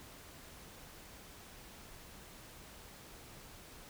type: silence
effects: pink hiss -54 dBFS RMS until 3.89 s